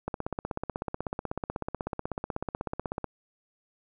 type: click train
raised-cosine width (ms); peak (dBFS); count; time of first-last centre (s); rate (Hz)
1; -17; 49; 0.08-3.043; 16.2
effects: none